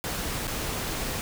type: noise with dropouts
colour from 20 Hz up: pink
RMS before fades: -31 dBFS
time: 0.04-1.21 s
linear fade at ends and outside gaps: 0 ms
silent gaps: 0.471-0.478 s
effects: none